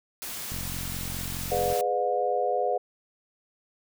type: noise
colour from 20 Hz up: white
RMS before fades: -36 dBFS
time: 0.22-1.81 s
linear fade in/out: 0 ms
type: click train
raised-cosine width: 5 ms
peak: -25 dBFS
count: 55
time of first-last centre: 0.52-1.725 s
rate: 44.8 Hz
type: chord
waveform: sine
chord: G# diminished seventh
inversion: none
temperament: just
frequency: 415.3 / 498.4 / 598 / 717.6 Hz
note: G#4 / B4 / D5 / F5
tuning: 0 / +16 / +31 / +47 cents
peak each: -31 / -28 / -31 / -27 dBFS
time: 1.51-2.78 s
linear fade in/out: 10 ms
effects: none